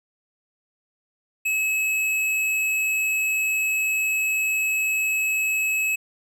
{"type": "tone with hard clipping", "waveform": "triangle", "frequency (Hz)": 2578, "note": "E7", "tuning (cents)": -39, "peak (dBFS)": -22, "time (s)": [1.45, 5.96], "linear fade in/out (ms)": 10, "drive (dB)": 16, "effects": []}